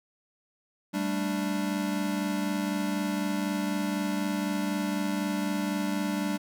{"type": "chord", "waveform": "square", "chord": "G suspended second", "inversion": "none", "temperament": "equal", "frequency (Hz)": [196, 220, 293.7], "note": ["G3", "A3", "D4"], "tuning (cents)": [0, 0, 0], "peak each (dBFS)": [-31, -36, -32], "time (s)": [0.93, 6.38], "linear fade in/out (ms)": 20, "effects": []}